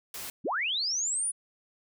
white noise, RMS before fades -39 dBFS, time 0.14-0.3 s, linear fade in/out 2 ms
sine linear sweep, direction up, 123.47 to 9956 Hz, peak -27 dBFS, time 0.44-1.32 s, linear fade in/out 20 ms
effects none

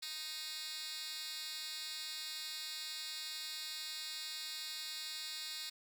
10% pulse tone with high-pass filter, 311.1 Hz, D#4, in tune, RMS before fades -44 dBFS, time 0.02-5.7 s, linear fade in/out 10 ms, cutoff 3500 Hz, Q 3.2, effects none

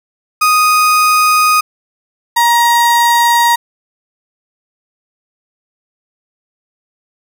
35% pulse tone pair in turn, 1244.5 / 944.2 Hz, D#6 / A#5, 0 / +22 cents, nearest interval perfect fourth, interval 478 cents, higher first, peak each -6 dBFS, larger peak neither, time 0.41-1.61 / 2.36-3.56 s, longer neither, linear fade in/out 10 ms, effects none

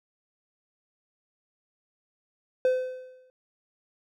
triangle tone with exponential decay, 511 Hz, C5, 41 cents flat, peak -16 dBFS, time 2.65-3.3 s, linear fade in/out 1 ms, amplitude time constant 140 ms, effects none

